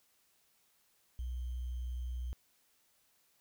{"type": "tone with sample-and-hold", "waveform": "sine", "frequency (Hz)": 61.74, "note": "B1", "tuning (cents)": 0, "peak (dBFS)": -36, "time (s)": [1.19, 2.33], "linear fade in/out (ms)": 0, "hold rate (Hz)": 3150, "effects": ["white hiss -72 dBFS RMS until 3.4 s"]}